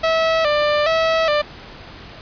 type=tone with vibrato; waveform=sawtooth; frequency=621 Hz; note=D#5; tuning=3 cents flat; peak=-11 dBFS; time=0.03-1.42 s; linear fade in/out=10 ms; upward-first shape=square; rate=1.2 Hz; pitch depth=77 cents each way; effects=pink hiss -38 dBFS RMS until 2.21 s + resampled to 11025 Hz